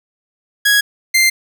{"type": "tone pair in turn", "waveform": "sawtooth", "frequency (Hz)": [1661.2, 2090], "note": ["G#6", "C7"], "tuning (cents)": [0, -2], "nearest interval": "major third", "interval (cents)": 398, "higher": "second", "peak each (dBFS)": -6, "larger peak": "neither", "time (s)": [[0.65, 0.81], [1.14, 1.3]], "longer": "neither", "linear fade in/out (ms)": 10, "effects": []}